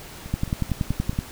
two click trains, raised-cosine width 5 ms, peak -10 / -23 dBFS, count 10 / 5, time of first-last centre 0.34-1.189 / 0.26-1.131 s, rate 10.6 / 4.59 Hz, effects pink hiss -41 dBFS RMS until 1.31 s

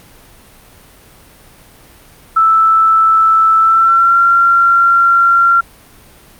sine tone with pitch glide, 1318.5 to 1374.5 Hz, E6 to F6, 0 to -28 cents, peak -6 dBFS, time 2.36-5.61 s, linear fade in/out 10 ms, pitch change +72 cents, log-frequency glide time 3.59-4.18 s, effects pink hiss -42 dBFS RMS until 6.39 s + Opus 48 kbps

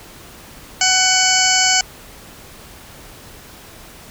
harmonic tone, 748 Hz, F#5, 19 cents sharp, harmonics 1 / 2 / 3 / 4 / 6 / 7 / 8 / 9 / 10, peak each -21 / -21 / -21 / -21 / -21 / -21 / -21 / -21 / -21 dBFS, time 0.81-1.81 s, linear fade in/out 2 ms, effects pink hiss -40 dBFS RMS until 4.1 s

